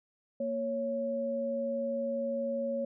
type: tone pair together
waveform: sine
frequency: 233.1 / 554.4 Hz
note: A#3 / C#5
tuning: 0 / 0 cents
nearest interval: octave + minor third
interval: 1500 cents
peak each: -36 / -31 dBFS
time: 0.4-2.85 s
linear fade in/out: 5 ms
effects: none